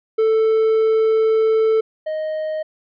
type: tone pair in turn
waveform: triangle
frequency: 441.7 / 623 Hz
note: A4 / D#5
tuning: +7 / +2 cents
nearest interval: tritone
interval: 595 cents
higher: second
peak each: -11 / -19 dBFS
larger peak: first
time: 0.18-1.81 / 2.06-2.63 s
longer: first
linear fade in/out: 10 ms
effects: resampled to 11025 Hz